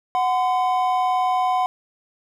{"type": "tone pair together", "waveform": "triangle", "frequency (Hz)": [740, 1021.8], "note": ["F#5", "C6"], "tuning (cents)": [0, -41], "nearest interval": "tritone", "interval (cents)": 559, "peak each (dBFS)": [-17, -21], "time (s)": [0.15, 1.66], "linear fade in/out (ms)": 0, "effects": []}